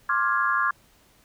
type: chord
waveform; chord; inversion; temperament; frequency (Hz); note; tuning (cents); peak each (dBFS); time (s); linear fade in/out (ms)
sine; D half-diminished seventh; third; equal with one note detuned; 1062.3 / 1174.7 / 1396.9 / 1661.2; C6 / D6 / F6 / Ab6; +26 / 0 / 0 / 0; -26; 0.09-0.71; 5
effects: pink hiss -59 dBFS RMS until 1.24 s